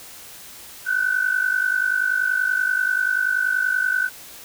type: tone pair together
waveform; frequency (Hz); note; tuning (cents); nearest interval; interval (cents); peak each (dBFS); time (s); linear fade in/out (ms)
sine; 1480 / 1530.4; F#6 / G6; 0 / -42; minor second; 58; -21; 0.85-4.1; 50
effects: white hiss -41 dBFS RMS until 4.44 s